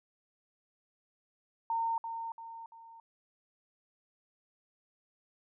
sine tone with echo, 914 Hz, A#5, 34 cents flat, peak -29 dBFS, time 1.7-1.98 s, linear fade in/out 2 ms, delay 340 ms, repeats 3, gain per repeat -7 dB, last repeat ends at 3 s, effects none

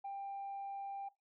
sine tone, 792 Hz, G5, 18 cents sharp, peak -39 dBFS, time 0.04-1.09 s, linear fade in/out 10 ms, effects noise-tail reverb RT60 0.2 s tail -20 dB re dry + tanh soft clip ceiling -38 dBFS

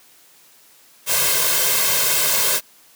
white noise with comb filter, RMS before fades -18 dBFS, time 1.06-2.61 s, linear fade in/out 50 ms, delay 1.9 ms, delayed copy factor +0.8, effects white hiss -51 dBFS RMS until 2.95 s + high-pass 150 Hz 12 dB/octave

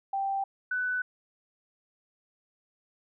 sine tone pair in turn, 784 / 1495.5 Hz, G5 / F#6, 0 / +18 cents, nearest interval major seventh, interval 1118 cents, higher second, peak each -27 dBFS, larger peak neither, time 0.13-0.44 / 0.71-1.02 s, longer neither, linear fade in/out 5 ms, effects none

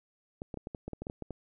clicks, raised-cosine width 2 ms, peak -25 dBFS, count 12, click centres 0.419 / 0.542 / 0.573 / 0.671 / 0.748 / 0.88 / 0.933 / 1.02 / 1.069 / 1.099 / 1.223 / 1.307 s, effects none

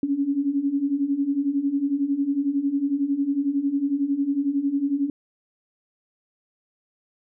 sine beating tone pair, 273.2 / 284.2 Hz, C#4 / C#4, -25 / +43 cents, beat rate 11 Hz, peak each -26 / -22 dBFS, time 0.03-5.1 s, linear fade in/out 2 ms, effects none

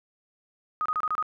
sine tone bursts, 1250 Hz, D#6, 8 cents sharp, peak -24 dBFS, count 6, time 0.81-1.226 s, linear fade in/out 0 ms, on 46 ms, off 28 ms, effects none

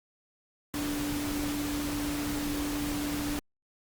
sine tone in noise, 291.8 Hz, D4, 11 cents flat, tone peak -31 dBFS, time 0.74-3.39 s, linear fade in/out 0 ms, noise pink, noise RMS -36 dBFS, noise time 0.74-3.39 s, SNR +2 dB, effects Opus 48 kbps

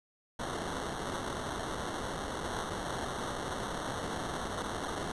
white noise with sample-and-hold, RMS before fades -37 dBFS, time 0.39-5.12 s, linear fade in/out 5 ms, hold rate 2450 Hz, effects resampled to 24000 Hz

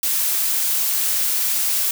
blue noise, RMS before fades -20 dBFS, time 0.03-1.91 s, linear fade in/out 2 ms, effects none

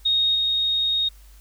sine tone with level steps, 3729 Hz, A#7, in tune, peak -17 / -19 dBFS, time 0.05-1.09 s, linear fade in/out 10 ms, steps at 0.35 s, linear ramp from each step 2 ms, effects added 50 Hz sine -45 dBFS peak until 1.4 s + white hiss -56 dBFS RMS until 1.4 s

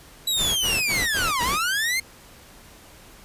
sawtooth linear two-way sweep, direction down then up, 3951 to 932.3 to 2148 Hz, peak -18 dBFS, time 0.27-2 s, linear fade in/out 5 ms, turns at 1.42 s
pink noise bursts, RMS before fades -29 dBFS, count 5, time 0.36-1.586 s, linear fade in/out 50 ms, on 210 ms, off 44 ms
effects pink hiss -48 dBFS RMS until 3.24 s + resampled to 32000 Hz

